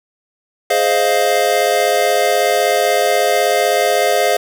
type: chord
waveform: square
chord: F minor seventh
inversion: first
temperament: equal with one note detuned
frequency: 418.2 / 523.3 / 622.3 / 698.5 Hz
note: Ab4 / C5 / Eb5 / F5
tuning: +12 / 0 / 0 / 0 cents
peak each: -20 / -19 / -19 / -17 dBFS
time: 0.7-4.37 s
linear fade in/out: 5 ms
effects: none